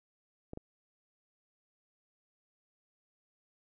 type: clicks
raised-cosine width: 2 ms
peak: -28 dBFS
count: 2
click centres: 0.534 / 0.574 s
effects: none